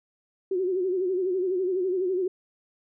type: tone with vibrato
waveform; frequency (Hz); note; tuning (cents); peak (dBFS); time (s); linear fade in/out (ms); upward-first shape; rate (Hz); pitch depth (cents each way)
sine; 370; F#4; 0; -23; 0.51-2.28; 5; sine; 12; 80
effects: none